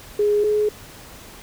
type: tone pair in turn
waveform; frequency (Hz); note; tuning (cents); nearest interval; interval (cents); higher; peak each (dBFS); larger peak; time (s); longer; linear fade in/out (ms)
sine; 415.3 / 421.8; G#4 / G#4; 0 / +27; unison; 27; second; -15 / -16; first; 0.19-0.44 / 0.44-0.69; neither; 5
effects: pink hiss -42 dBFS RMS until 1.42 s